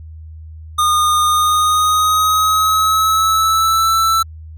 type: tone with pitch glide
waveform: square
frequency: 1223 to 1326 Hz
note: D#6 to E6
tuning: -30 to +10 cents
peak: -12 dBFS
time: 0.78-4.23 s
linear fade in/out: 10 ms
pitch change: +140 cents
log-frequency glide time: 1.26-3.9 s
effects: added 79 Hz sine -31 dBFS peak until 4.57 s